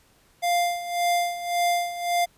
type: tone with tremolo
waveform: square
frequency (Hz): 698.5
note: F5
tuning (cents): 0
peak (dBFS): -20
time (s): 0.42-2.26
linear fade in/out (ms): 20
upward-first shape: sine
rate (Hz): 1.8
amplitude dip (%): 75
effects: pink hiss -60 dBFS RMS until 2.37 s + resampled to 32000 Hz